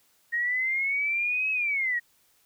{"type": "linear two-way sweep", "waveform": "sine", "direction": "up then down", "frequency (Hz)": [1864.7, 2577, 1864.7], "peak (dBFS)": -24, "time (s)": [0.32, 2], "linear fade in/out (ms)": 20, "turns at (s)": 1.51, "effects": ["white hiss -65 dBFS RMS until 2.45 s"]}